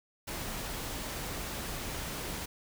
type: noise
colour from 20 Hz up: pink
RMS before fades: -38 dBFS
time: 0.27-2.46 s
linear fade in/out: 10 ms
effects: none